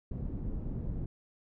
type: low-pass noise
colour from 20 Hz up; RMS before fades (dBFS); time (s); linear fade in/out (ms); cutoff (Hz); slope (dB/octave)
pink; -36; 0.11-1.06; 5; 230; 12
effects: none